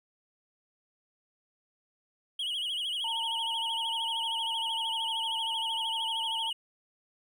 triangle tone with vibrato, 3091 Hz, G7, 25 cents flat, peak -29 dBFS, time 2.39-6.53 s, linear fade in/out 5 ms, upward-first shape sine, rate 13 Hz, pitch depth 130 cents each way
sine tone with pitch glide, 910 to 902.1 Hz, A#5 to A5, -42 to +43 cents, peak -35 dBFS, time 3.04-6.5 s, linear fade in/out 5 ms, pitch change -15 cents, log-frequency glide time 4.17-5.09 s
effects none

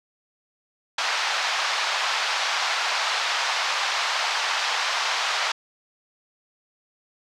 pink band-pass noise, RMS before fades -25 dBFS, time 0.98-5.52 s, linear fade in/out 5 ms, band 790 to 5500 Hz, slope 24 dB/octave, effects none

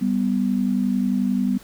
sine tone pair together, 196 / 247.3 Hz, G3 / B3, 0 / +3 cents, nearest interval major third, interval 403 cents, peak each -21 dBFS, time 0.01-1.58 s, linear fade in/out 10 ms, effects pink hiss -47 dBFS RMS until 1.63 s

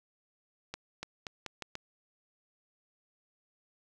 accelerating click train, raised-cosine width 0.2 ms, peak -21 dBFS, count 6, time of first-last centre 0.74-1.754 s, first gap 290 ms, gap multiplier 0.82, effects none

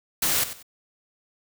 white noise with echo, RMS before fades -23 dBFS, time 0.22-0.44 s, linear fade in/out 5 ms, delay 94 ms, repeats 2, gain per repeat -12 dB, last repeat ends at 0.628 s, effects none

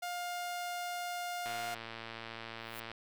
sawtooth tone, 707 Hz, F5, 21 cents sharp, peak -33 dBFS, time 0.02-1.75 s, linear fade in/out 10 ms
click train, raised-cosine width 0.3 ms, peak -27 dBFS, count 167, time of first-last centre 1.46-2.916 s, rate 114 Hz
violet noise with exponential growth, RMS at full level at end -44 dBFS, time 2.57-2.8 s, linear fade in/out 5 ms, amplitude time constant 48 ms
effects none

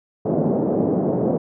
pink band-pass noise, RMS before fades -20 dBFS, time 0.25-1.38 s, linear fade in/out 10 ms, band 160 to 600 Hz, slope 24 dB/octave, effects none

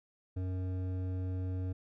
sine tone with hard clipping, 92.5 Hz, F#2, in tune, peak -35 dBFS, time 0.36-1.73 s, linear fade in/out 10 ms, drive 11 dB, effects none

